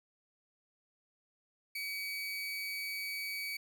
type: tone with amplitude modulation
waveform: 30% pulse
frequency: 2270 Hz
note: C#7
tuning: 41 cents sharp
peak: -33 dBFS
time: 1.75-3.57 s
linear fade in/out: 5 ms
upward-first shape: sine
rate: 197 Hz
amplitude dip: 35%
effects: 12-bit